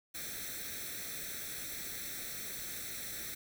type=noise with comb filter; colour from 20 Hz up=white; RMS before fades=-42 dBFS; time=0.14-3.35 s; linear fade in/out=10 ms; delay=0.51 ms; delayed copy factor=+0.8; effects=none